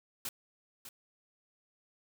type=noise with echo; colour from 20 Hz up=white; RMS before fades=-38 dBFS; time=0.25-0.29 s; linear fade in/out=2 ms; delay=600 ms; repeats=1; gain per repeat=-10 dB; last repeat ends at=0.89 s; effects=none